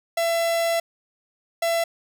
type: tone bursts at uneven times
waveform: 45% pulse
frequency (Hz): 671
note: E5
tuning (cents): +31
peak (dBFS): -20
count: 2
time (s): 0.17-0.8 / 1.62-1.84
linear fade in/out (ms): 5
effects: none